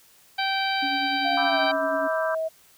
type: harmonic tone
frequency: 777 Hz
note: G5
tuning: 16 cents flat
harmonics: 1 / 2 / 3 / 4 / 5 / 6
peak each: -26 / -29 / -31 / -32 / -33 / -34 dBFS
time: 0.38-1.72 s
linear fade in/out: 10 ms
type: tone with tremolo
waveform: sine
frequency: 279.3 Hz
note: C#4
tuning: 13 cents sharp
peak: -29 dBFS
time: 0.82-2.08 s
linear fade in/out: 10 ms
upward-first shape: sine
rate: 10 Hz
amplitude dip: 55%
type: tone with pitch glide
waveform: sine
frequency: 704 to 641.9 Hz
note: F5 to E5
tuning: +14 to -46 cents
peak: -24 dBFS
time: 1.24-2.49 s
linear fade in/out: 20 ms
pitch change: -160 cents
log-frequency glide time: 1.43-1.6 s
type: chord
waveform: sine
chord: E minor seventh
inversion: second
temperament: equal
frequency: 987.8 / 1174.7 / 1318.5 / 1568 Hz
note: B5 / D6 / E6 / G6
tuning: 0 / 0 / 0 / 0 cents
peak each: -31 / -33 / -34 / -30 dBFS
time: 1.37-2.35 s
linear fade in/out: 5 ms
effects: white hiss -56 dBFS RMS until 2.77 s